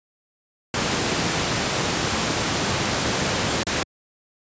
pink noise with dropouts, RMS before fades -22 dBFS, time 0.74-3.83 s, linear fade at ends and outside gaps 1 ms, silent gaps 3.633-3.668 s, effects high-pass 100 Hz 12 dB/octave + resampled to 16000 Hz

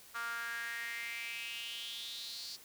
sawtooth tone with high-pass filter sweep, 233.1 Hz, A#3, in tune, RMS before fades -42 dBFS, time 0.14-2.57 s, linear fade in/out 20 ms, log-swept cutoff 1300 to 4700 Hz, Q 6.2, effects white hiss -57 dBFS RMS until 2.64 s

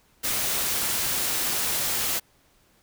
white noise, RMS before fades -26 dBFS, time 0.23-2.2 s, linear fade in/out 20 ms, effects pink hiss -62 dBFS RMS until 2.82 s

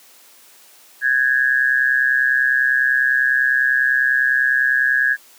sine tone with amplitude modulation, 1658 Hz, G#6, 3 cents flat, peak -10 dBFS, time 1.01-5.17 s, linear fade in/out 50 ms, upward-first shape sine, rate 130 Hz, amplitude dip 80%, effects white hiss -48 dBFS RMS until 5.38 s + high-pass 300 Hz 12 dB/octave

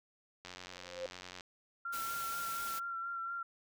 click train, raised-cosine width 0.2 ms, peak -29 dBFS, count 88, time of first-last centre 0.45-1.408 s, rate 90.8 Hz
sine tone with exponential growth, 523.3 Hz, C5, in tune, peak -34 dBFS, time 0.72-1.06 s, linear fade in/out 1 ms, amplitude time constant 73 ms
sine tone with vibrato, 1369 Hz, F6, 35 cents flat, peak -37 dBFS, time 1.85-3.43 s, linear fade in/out 5 ms, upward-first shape sine, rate 4.2 Hz, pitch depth 24 cents each way
white noise, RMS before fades -44 dBFS, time 1.92-2.8 s, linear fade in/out 20 ms
effects none

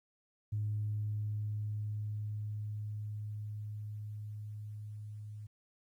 sine tone with level ramp, 105.6 Hz, G#2, 29 cents sharp, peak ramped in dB -31 to -43 dBFS, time 0.52-5.47 s, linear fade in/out 10 ms, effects tanh soft clip ceiling -27 dBFS + 12-bit

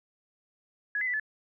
sine tone with pitch steps, 1679 / 2033 / 1971 / 1730 Hz, G#6 / B6 / B6 / A6, +18 / +50 / -4 / -30 cents, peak -27 dBFS, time 0.95-1.198 s, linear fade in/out 2 ms, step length 62 ms, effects none

